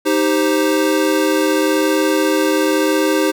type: chord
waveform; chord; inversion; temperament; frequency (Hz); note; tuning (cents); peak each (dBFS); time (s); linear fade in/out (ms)
square; C minor; first; equal; 311.1 / 392 / 523.3; Eb4 / G4 / C5; 0 / 0 / 0; -17 / -19 / -20; 0.05-3.32; 20
effects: none